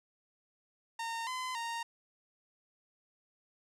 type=tone with pitch steps; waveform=sawtooth; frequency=917 / 1021 / 927 Hz; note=A#5 / C6 / A#5; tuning=-29 / -43 / -10 cents; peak=-32 dBFS; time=0.99-1.83 s; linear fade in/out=5 ms; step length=280 ms; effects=low-pass 9000 Hz 12 dB/octave